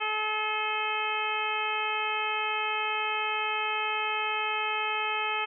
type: harmonic tone with a mistuned harmonic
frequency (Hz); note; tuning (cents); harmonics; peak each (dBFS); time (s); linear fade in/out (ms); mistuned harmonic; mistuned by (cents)
429.5; A4; -42; 1 / 2 / 3 / 4 / 5 / 6 / 7; -39 / -33 / -33 / -40 / -36 / -32 / -37; 0-5.46; 20; 7; +57
effects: none